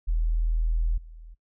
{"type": "tone with level steps", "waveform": "sine", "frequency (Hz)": 40.55, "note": "E1", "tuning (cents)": -28, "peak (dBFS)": [-21, -41], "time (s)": [0.07, 1.35], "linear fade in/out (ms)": 20, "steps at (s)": 0.97, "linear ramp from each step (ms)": 10, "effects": ["noise-tail reverb RT60 0.1 s tail -22 dB re dry"]}